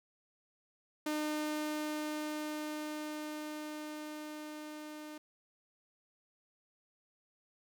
sawtooth tone with level ramp, 303.6 Hz, D#4, 42 cents flat, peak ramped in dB -29 to -41 dBFS, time 1.06-5.18 s, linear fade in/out 5 ms, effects none

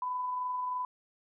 sine tone with amplitude modulation, 1000 Hz, B5, 21 cents sharp, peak -30 dBFS, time 0.02-0.85 s, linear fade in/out 2 ms, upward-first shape sine, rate 23.1 Hz, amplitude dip 25%, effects none

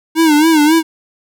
square tone with vibrato, 311.1 Hz, D#4, in tune, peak -8 dBFS, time 0.15-0.83 s, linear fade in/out 50 ms, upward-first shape sine, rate 3.7 Hz, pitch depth 100 cents each way, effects none

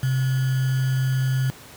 sine tone with sample-and-hold, 130.81 Hz, C3, in tune, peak -18 dBFS, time 0.03-1.5 s, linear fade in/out 0 ms, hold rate 1575 Hz, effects pink hiss -44 dBFS RMS until 1.76 s + high-pass 80 Hz 12 dB/octave

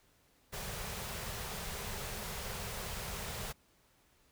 pink band-stop noise, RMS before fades -41 dBFS, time 0.52-3.53 s, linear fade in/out 20 ms, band 230 to 370 Hz, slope 96 dB/octave, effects pink hiss -69 dBFS RMS until 4.31 s

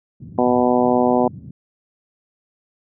white band-pass noise, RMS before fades -36 dBFS, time 0.2-1.51 s, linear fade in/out 5 ms, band 100 to 180 Hz, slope 24 dB/octave
harmonic tone, 123.8 Hz, B2, 5 cents sharp, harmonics 2 / 3 / 4 / 5 / 6 / 7 / 8, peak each -18 / -21 / -21 / -21 / -21 / -25 / -27 dBFS, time 0.38-1.28 s, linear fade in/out 5 ms
effects none

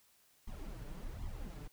brown noise with flanger, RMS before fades -44 dBFS, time 0.47-1.68 s, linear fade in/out 10 ms, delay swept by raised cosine 0.94 to 6.84 ms, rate 1.3 Hz, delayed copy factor +0.8, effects white hiss -69 dBFS RMS until 1.72 s

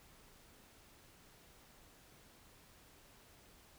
silence, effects pink hiss -63 dBFS RMS until 3.78 s

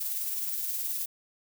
violet noise with tremolo, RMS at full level -31 dBFS, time 0-1.06 s, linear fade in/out 10 ms, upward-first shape sine, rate 19 Hz, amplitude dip 30%, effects none

